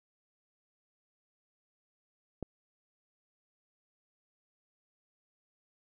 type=click; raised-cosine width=2 ms; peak=-23 dBFS; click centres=2.427 s; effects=none